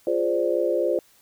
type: chord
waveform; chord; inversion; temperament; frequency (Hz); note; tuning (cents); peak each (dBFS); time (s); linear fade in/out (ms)
sine; D half-diminished seventh; first; equal; 349.2 / 415.3 / 523.3 / 587.3; F4 / Ab4 / C5 / D5; 0 / 0 / 0 / 0; -25 / -28 / -24 / -26; 0.07-0.99; 2
effects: white hiss -58 dBFS RMS until 1.21 s